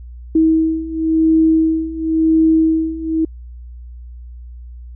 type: beating tone pair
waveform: sine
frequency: 320 / 320.95 Hz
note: D#4 / E4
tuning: +49 / -46 cents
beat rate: 0.95 Hz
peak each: -16 / -13 dBFS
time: 0.35-3.25 s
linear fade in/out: 5 ms
effects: added 60 Hz sine -31 dBFS peak until 4.95 s

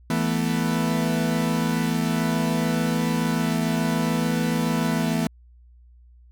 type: chord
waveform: 40% pulse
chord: E suspended fourth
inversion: none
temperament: equal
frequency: 164.81 / 220 / 246.9 Hz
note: E3 / A3 / B3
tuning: 0 / 0 / 0 cents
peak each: -24 / -25 / -25 dBFS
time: 0.1-5.27 s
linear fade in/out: 2 ms
effects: added 60 Hz sine -48 dBFS peak until 6.31 s

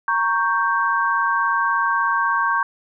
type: chord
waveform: sine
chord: G diminished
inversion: first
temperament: equal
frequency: 932.3 / 1108.7 / 1568 Hz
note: Bb5 / Db6 / G6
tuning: 0 / 0 / 0 cents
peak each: -23 / -20 / -21 dBFS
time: 0.08-2.63 s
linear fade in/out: 2 ms
effects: none

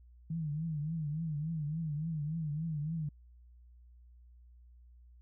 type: tone with vibrato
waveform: sine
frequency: 155.56 Hz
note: D#3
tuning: in tune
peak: -33 dBFS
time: 0.3-3.09 s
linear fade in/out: 5 ms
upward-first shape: triangle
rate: 3.5 Hz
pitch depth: 140 cents each way
effects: added 60 Hz sine -55 dBFS peak until 5.21 s

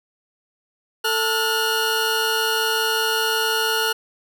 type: tone pair together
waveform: 20% pulse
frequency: 443.8 / 1437 Hz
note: A4 / F6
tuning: +15 / +49 cents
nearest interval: octave + minor sixth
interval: 2034 cents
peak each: -18 / -16 dBFS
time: 1.04-3.93 s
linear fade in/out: 10 ms
effects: none

